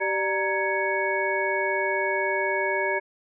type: tone cluster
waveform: sine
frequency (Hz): 386.5 / 593 / 932 / 1670 / 2222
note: G4 / D5 / A#5 / G#6 / C#7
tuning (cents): -24 / +17 / -1 / +9 / +4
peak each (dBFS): -29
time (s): 0-3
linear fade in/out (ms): 20
effects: none